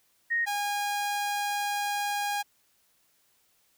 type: tone pair in turn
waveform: sine / sawtooth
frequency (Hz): 1864.7 / 817.8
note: A#6 / G#5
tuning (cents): 0 / -27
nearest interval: octave + major second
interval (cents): 1427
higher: first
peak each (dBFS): -24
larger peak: neither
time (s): 0.3-0.46 / 0.46-2.43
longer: second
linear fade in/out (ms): 20
effects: white hiss -68 dBFS RMS until 3.77 s